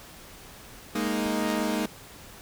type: chord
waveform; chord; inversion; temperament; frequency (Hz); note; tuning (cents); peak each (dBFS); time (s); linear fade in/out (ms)
sawtooth; Ab suspended second; none; equal; 207.7 / 233.1 / 311.1; Ab3 / Bb3 / Eb4; 0 / 0 / 0; -26; 0.95-1.86; 5
type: click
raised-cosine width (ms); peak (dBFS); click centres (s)
3; -26; 1.262
effects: pink hiss -47 dBFS RMS until 2.41 s